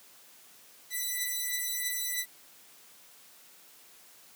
5% pulse beating tone pair, 1982 / 1985.1 Hz, B6 / B6, +6 / +8 cents, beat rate 3.1 Hz, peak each -25 / -22 dBFS, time 0.9-2.26 s, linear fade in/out 50 ms, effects white hiss -56 dBFS RMS until 4.35 s + high-pass 150 Hz 12 dB/octave

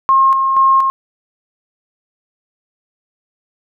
sine tone with tremolo, 1072 Hz, C6, 42 cents sharp, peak -7 dBFS, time 0.09-0.9 s, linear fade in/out 0 ms, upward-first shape square, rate 2.1 Hz, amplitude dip 40%, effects none

